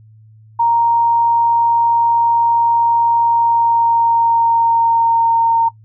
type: tone with pitch glide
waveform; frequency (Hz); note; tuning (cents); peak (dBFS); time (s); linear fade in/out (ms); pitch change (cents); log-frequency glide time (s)
sine; 932.3 to 918.4; A#5 to A#5; 0 to -26; -10; 0.59-5.69; 10; -26; 3.23-5.52
effects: noise-tail reverb RT60 0.1 s tail -19 dB re dry + added 109 Hz sine -41 dBFS peak until 5.84 s